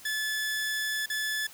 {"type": "tone with dropouts", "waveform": "sawtooth", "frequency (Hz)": 1728, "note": "A6", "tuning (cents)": -32, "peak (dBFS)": -25, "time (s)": [0.05, 1.47], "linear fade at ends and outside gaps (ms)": 5, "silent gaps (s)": [1.06, 1.099], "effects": ["white hiss -50 dBFS RMS until 1.53 s"]}